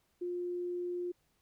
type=tone; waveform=sine; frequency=354 Hz; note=F4; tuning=23 cents sharp; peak=-34 dBFS; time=0.21-1.12 s; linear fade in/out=10 ms; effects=pink hiss -75 dBFS RMS until 1.41 s